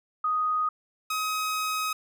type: tone pair in turn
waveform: sine / sawtooth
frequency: 1246 / 1265.6 Hz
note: D#6 / D#6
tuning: +2 / +29 cents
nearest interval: unison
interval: 27 cents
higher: second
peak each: -23 dBFS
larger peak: neither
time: 0.24-0.69 / 1.1-1.93 s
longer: second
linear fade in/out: 5 ms
effects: none